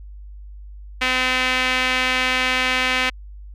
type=tone with band-pass filter; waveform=sawtooth; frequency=256 Hz; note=C4; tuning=38 cents flat; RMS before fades=-20 dBFS; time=1.01-3.1 s; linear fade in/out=10 ms; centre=2400 Hz; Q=2; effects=added 50 Hz sine -35 dBFS peak until 3.54 s